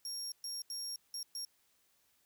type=tone bursts at uneven times; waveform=30% pulse; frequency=5570 Hz; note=F8; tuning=5 cents flat; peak=-35 dBFS; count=5; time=0.05-0.32 / 0.44-0.62 / 0.7-0.96 / 1.14-1.23 / 1.35-1.45 s; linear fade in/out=2 ms; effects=white hiss -73 dBFS RMS until 2.25 s